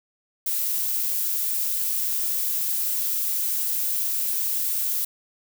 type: noise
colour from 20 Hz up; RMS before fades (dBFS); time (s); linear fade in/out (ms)
violet; -25; 0.46-5.05; 5
effects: none